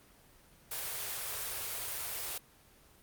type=band-stop noise; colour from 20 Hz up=white; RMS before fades=-38 dBFS; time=0.71-2.38 s; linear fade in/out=5 ms; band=140 to 370 Hz; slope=48 dB/octave; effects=pink hiss -61 dBFS RMS until 3.02 s + Opus 24 kbps